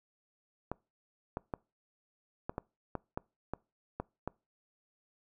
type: clicks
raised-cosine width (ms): 1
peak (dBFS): -21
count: 10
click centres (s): 0.716 / 1.371 / 1.538 / 2.495 / 2.581 / 2.953 / 3.175 / 3.536 / 4 / 4.276
effects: noise-tail reverb RT60 0.3 s tail -25 dB re dry